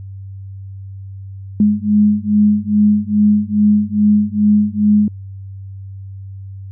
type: beating tone pair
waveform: sine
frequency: 207.7 / 210.1 Hz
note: G#3 / G#3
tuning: 0 / +20 cents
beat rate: 2.4 Hz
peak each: -13 dBFS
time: 1.6-5.08 s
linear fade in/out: 2 ms
effects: added 97 Hz sine -28 dBFS peak until 6.71 s